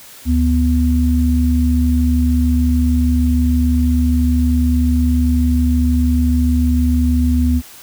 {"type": "tone pair together", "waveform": "sine", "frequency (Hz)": [73.42, 247], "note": ["D2", "B3"], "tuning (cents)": [0, 0], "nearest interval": "octave + major sixth", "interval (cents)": 2100, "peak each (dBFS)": [-13, -15], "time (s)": [0.25, 7.62], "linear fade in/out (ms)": 50, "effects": ["white hiss -39 dBFS RMS until 7.82 s"]}